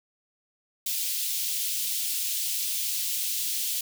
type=high-pass noise; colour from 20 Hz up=white; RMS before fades=-29 dBFS; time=0.86-3.81 s; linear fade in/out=5 ms; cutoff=2800 Hz; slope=24 dB/octave; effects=none